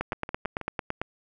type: two click trains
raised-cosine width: 0.5 ms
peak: -13 / -20 dBFS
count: 10 / 4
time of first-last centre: 0.01-1.016 / 0.13-0.613 s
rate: 8.95 / 6.21 Hz
effects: none